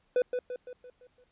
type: tone with echo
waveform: triangle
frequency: 497.5 Hz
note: B4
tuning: 13 cents sharp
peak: -20 dBFS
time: 0.16-0.22 s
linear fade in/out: 2 ms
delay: 170 ms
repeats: 6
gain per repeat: -6 dB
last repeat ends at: 1.24 s
effects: pink hiss -71 dBFS RMS until 1.31 s + resampled to 8000 Hz